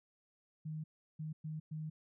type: tone bursts at uneven times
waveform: sine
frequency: 155.56 Hz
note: D#3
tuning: in tune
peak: -39 dBFS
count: 4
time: 0.65-0.84 / 1.19-1.33 / 1.44-1.6 / 1.71-1.9 s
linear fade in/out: 10 ms
effects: none